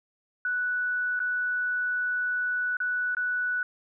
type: tone with dropouts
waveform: sine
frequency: 1480 Hz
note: F#6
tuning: in tune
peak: -25 dBFS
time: 0.45-3.63 s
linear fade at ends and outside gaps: 2 ms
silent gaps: 1.193-1.201 / 2.769-2.802 / 3.149-3.168 s
effects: none